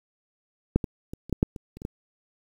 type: clicks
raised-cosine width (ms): 3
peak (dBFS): -6 / -16 / -22 / -28 / -11 / -6 / -24 / -29 / -25 / -17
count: 10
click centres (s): 0.76 / 0.842 / 1.135 / 1.296 / 1.327 / 1.429 / 1.562 / 1.77 / 1.819 / 1.851
effects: 8-bit